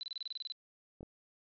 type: tone bursts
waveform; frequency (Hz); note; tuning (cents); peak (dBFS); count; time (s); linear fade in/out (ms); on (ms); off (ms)
sine; 4019; B7; +30; -38; 11; 0.01-0.521; 0; 21; 28
type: clicks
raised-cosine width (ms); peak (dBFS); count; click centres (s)
2; -35; 2; 1.008 / 1.03
effects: resampled to 11025 Hz